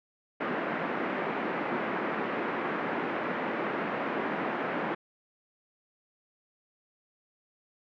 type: band-pass noise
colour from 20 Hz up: pink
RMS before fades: -32 dBFS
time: 0.4-4.95 s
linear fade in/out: 10 ms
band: 210 to 2100 Hz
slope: 24 dB/octave
effects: none